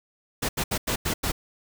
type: noise bursts at uneven times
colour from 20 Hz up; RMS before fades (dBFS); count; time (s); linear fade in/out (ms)
pink; -26; 6; 0.42-0.49 / 0.57-0.64 / 0.71-0.78 / 0.87-0.96 / 1.05-1.14 / 1.23-1.32; 10
effects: none